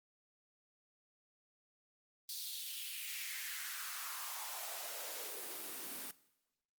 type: noise with high-pass filter sweep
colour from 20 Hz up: white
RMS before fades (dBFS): -44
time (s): 2.29-6.11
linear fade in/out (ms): 2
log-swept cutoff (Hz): 4500 to 230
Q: 2.9
effects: noise-tail reverb RT60 0.9 s tail -19 dB re dry + Opus 32 kbps